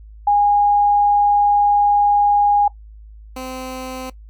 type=tone pair in turn; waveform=sine / 15% pulse; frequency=820 / 258.3 Hz; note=G#5 / C4; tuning=-22 / -22 cents; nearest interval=octave + minor sixth; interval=2000 cents; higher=first; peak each=-11 / -21 dBFS; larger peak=first; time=0.27-2.68 / 3.36-4.1 s; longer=first; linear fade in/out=5 ms; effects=noise-tail reverb RT60 0.1 s tail -18 dB re dry + added 53 Hz sine -37 dBFS peak until 4.29 s